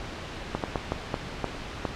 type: slowing click train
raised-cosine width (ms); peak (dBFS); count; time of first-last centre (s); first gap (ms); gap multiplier
1; -12; 7; 0.55-1.852; 88; 1.36
effects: pink hiss -37 dBFS RMS until 1.95 s + low-pass 4000 Hz 12 dB/octave